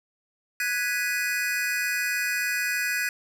square chord, G# minor seventh, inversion third, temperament equal, 1480 / 1661.2 / 1975.5 / 2489 Hz, F#6 / G#6 / B6 / D#7, 0 / 0 / 0 / 0 cents, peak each -32 / -30 / -32 / -31 dBFS, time 0.6-3.09 s, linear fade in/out 2 ms, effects none

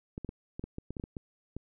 clicks, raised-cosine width 3 ms, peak -25 dBFS, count 12, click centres 0.179 / 0.247 / 0.291 / 0.595 / 0.64 / 0.784 / 0.906 / 0.968 / 0.998 / 1.039 / 1.168 / 1.566 s, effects none

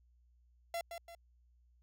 45% pulse tone with echo, 680 Hz, F5, 46 cents flat, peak -36 dBFS, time 0.74-0.81 s, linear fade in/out 2 ms, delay 170 ms, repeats 2, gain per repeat -7 dB, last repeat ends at 1.15 s, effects added 60 Hz sine -65 dBFS peak until 1.82 s

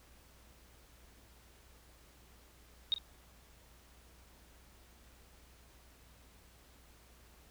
sine tone with echo, 3729 Hz, A#7, in tune, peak -27 dBFS, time 2.92-2.94 s, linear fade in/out 0 ms, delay 42 ms, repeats 1, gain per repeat -13 dB, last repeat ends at 2.982 s, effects added 60 Hz sine -62 dBFS peak until 7.5 s + pink hiss -63 dBFS RMS until 7.5 s

